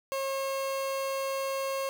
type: tone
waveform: 30% pulse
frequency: 541 Hz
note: C#5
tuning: 42 cents flat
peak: -27 dBFS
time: 0.12-1.89 s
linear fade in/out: 0 ms
effects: none